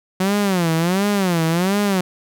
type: tone with vibrato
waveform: sawtooth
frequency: 182.4 Hz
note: F#3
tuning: 24 cents flat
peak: -12 dBFS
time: 0.2-2.01 s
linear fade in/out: 5 ms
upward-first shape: sine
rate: 1.4 Hz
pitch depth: 210 cents each way
effects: none